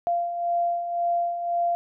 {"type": "beating tone pair", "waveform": "sine", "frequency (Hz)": [690, 691.9], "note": ["F5", "F5"], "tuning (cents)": [-21, -16], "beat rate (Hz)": 1.9, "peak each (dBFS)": [-31, -23], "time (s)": [0.07, 1.75], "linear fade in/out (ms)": 0, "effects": []}